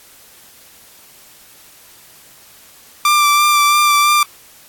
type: tone with vibrato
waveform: sawtooth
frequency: 1180 Hz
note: D6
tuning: 8 cents sharp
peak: -6 dBFS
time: 3.05-4.23 s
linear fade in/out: 2 ms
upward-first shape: sine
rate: 3 Hz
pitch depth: 18 cents each way
effects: white hiss -44 dBFS RMS until 4.68 s + AAC 64 kbps

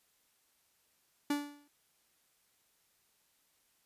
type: tone with exponential decay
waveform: 45% pulse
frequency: 290 Hz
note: D4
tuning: 22 cents flat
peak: -28 dBFS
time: 1.3-1.68 s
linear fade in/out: 5 ms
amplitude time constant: 81 ms
effects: white hiss -73 dBFS RMS until 3.85 s + resampled to 32000 Hz

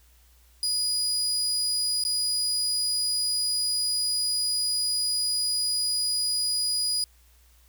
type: tone with dropouts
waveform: 30% pulse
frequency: 4920 Hz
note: D#8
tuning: 20 cents flat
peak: -21 dBFS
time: 0.63-7.04 s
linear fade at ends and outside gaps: 1 ms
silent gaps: 2.038-2.05 s
effects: added 60 Hz sine -56 dBFS peak until 7.68 s + white hiss -62 dBFS RMS until 7.68 s

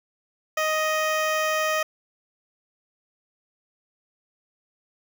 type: tone with notch filter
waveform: 15% pulse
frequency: 624 Hz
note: D#5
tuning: 5 cents sharp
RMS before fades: -24 dBFS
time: 0.57-1.83 s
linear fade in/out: 5 ms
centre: 9200 Hz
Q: 1.5
effects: none

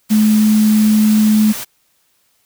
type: tone in noise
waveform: sine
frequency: 214.6 Hz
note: A3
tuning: 43 cents flat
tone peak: -8 dBFS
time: 0.1-1.53 s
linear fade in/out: 20 ms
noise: white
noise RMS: -26 dBFS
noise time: 0.09-1.65 s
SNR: +15 dB
effects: white hiss -60 dBFS RMS until 2.45 s

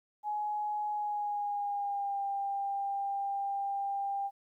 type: tone with pitch glide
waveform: sine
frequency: 839 to 795.6 Hz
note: G#5 to G5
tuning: +17 to +25 cents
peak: -31 dBFS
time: 0.23-4.31 s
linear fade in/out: 50 ms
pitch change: -92 cents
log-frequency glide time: 0.9-2.23 s
effects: 12-bit

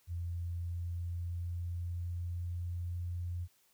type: tone with pitch glide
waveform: sine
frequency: 86 to 87.55 Hz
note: F2 to F2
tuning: -26 to +5 cents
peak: -35 dBFS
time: 0.07-3.48 s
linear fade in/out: 50 ms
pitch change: +31 cents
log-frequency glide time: 0.24-3.18 s
effects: white hiss -70 dBFS RMS until 3.73 s

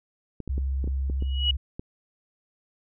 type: clicks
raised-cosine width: 3 ms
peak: -21 dBFS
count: 8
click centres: 0.403 / 0.477 / 0.58 / 0.842 / 0.876 / 1.099 / 1.224 / 1.795 s
type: tone with vibrato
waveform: sine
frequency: 67.1 Hz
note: C2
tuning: 44 cents sharp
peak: -24 dBFS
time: 0.49-1.57 s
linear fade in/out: 10 ms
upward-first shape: triangle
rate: 18 Hz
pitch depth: 23 cents each way
type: tone with exponential growth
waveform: sine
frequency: 2916 Hz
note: F#7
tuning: 26 cents flat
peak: -18 dBFS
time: 1.2-1.51 s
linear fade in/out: 5 ms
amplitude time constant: 67 ms
effects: none

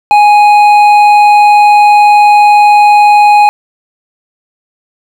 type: tone with hard clipping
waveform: sine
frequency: 831 Hz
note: G#5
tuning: 1 cent sharp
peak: -3 dBFS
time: 0.11-3.49 s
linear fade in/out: 0 ms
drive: 7 dB
effects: none

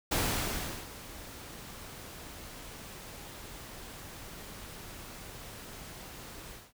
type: noise with ADSR envelope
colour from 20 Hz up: pink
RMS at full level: -29 dBFS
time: 0.11-6.73 s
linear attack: 11 ms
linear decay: 740 ms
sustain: -17 dB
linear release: 210 ms
effects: none

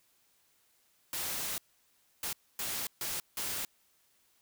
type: noise bursts at uneven times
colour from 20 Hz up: white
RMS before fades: -36 dBFS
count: 5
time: 1.13-1.58 / 2.23-2.33 / 2.59-2.87 / 3.01-3.2 / 3.37-3.65 s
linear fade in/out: 2 ms
effects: white hiss -70 dBFS RMS until 4.41 s

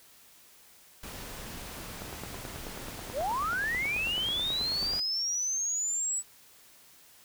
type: noise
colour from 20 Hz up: pink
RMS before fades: -42 dBFS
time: 1.03-5 s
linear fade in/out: 5 ms
type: click train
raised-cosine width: 1 ms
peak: -26 dBFS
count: 28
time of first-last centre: 2.02-4.936 s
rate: 9.26 Hz
type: linear sweep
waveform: sine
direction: up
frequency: 466.7 to 7940 Hz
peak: -28 dBFS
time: 3.13-6.23 s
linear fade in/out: 50 ms
effects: white hiss -57 dBFS RMS until 7.24 s

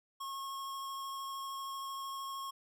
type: tone with vibrato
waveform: square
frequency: 1088 Hz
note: C#6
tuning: 33 cents flat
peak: -40 dBFS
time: 0.2-2.51 s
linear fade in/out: 10 ms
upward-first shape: sine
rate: 13 Hz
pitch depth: 9 cents each way
effects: none

